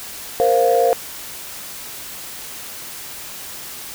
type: chord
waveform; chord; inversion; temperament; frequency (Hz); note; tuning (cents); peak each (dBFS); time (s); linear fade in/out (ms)
sine; Bb suspended second; none; equal; 466.2 / 523.3 / 698.5; Bb4 / C5 / F5; 0 / 0 / 0; -16; 0.4-0.93; 0
effects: tanh soft clip ceiling -5 dBFS + white hiss -33 dBFS RMS until 3.94 s

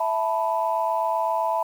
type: chord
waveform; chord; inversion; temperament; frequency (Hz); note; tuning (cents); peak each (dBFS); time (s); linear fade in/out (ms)
sine; E suspended fourth; none; equal; 659.3 / 880 / 987.8; E5 / A5 / B5; 0 / 0 / 0; -25; 0-1.63; 5
effects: tanh soft clip ceiling -11 dBFS + 8-bit

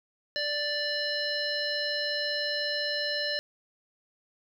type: harmonic tone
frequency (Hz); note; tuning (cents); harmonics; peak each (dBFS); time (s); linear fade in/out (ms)
587.3; D5; 0; 1 / 3 / 5 / 7 / 9; -34 / -33 / -38 / -32 / -37; 0.36-3.39; 0
effects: 10-bit

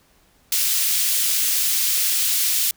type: high-pass noise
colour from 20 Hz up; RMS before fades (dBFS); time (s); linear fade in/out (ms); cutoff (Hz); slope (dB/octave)
white; -20; 0.52-2.71; 2; 2800; 12
effects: pink hiss -58 dBFS RMS until 2.76 s

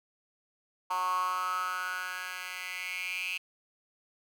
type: tone with high-pass filter sweep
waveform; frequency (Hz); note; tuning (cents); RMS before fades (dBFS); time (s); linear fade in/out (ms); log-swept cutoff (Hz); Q
10% pulse; 183.1; F#3; -18; -34; 0.9-3.38; 10; 990 to 2600; 8.3
effects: none

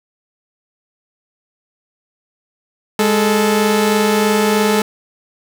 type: tone pair together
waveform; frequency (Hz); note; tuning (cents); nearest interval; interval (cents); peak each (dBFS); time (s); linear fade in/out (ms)
sawtooth; 206.8 / 436.7; G#3 / A4; -7 / -13; octave + minor second; 1294; -11; 2.99-4.82; 2
effects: none

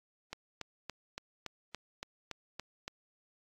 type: click train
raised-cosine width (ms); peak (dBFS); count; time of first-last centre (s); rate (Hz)
0.2; -22; 10; 0.33-2.88; 3.53
effects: AAC 48 kbps

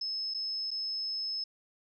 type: tone with dropouts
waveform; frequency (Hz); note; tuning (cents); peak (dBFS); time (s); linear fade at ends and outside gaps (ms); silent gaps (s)
sine; 5200; E8; -24; -32; 0.01-1.44; 5; 0.339-0.345 / 0.707-0.713
effects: none

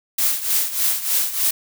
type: noise with tremolo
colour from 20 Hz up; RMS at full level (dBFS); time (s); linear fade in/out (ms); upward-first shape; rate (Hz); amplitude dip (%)
blue; -17; 0.18-1.51; 5; triangle; 3.3; 80
effects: none

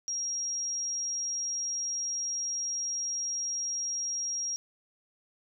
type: tone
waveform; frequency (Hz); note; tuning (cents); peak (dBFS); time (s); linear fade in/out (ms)
sine; 5630; F8; +13; -30; 0.08-4.56; 0
effects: none

